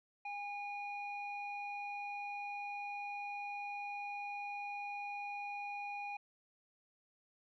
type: tone with low-pass filter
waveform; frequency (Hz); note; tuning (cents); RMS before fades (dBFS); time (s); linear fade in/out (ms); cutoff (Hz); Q
square; 815; G#5; -33; -43; 0.25-6.17; 5; 2100; 8.8
effects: none